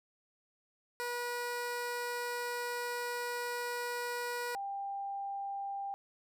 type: tone pair in turn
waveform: 15% pulse / sine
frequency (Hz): 484.1 / 794.3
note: B4 / G5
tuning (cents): -35 / +23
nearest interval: major sixth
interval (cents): 858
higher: second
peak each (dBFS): -29 / -36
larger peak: first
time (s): 1-4.55 / 4.55-5.94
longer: first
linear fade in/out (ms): 0
effects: none